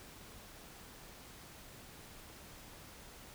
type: silence
effects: pink hiss -54 dBFS RMS until 3.34 s